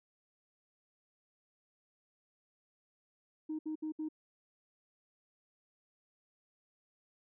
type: tone bursts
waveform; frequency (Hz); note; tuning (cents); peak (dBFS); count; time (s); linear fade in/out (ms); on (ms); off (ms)
sine; 311.1; D#4; 0; -34; 4; 3.49-4.088; 10; 100; 66
effects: tanh soft clip ceiling -32 dBFS